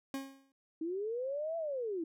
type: tone with exponential decay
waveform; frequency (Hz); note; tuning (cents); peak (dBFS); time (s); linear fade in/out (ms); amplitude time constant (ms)
40% pulse; 271.1; C#4; -38; -33; 0.14-0.52; 1; 82
type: linear two-way sweep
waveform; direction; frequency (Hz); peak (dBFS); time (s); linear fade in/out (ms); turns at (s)
sine; up then down; 311.1 to 675 to 311.1; -34; 0.81-2.04; 5; 1.57
effects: none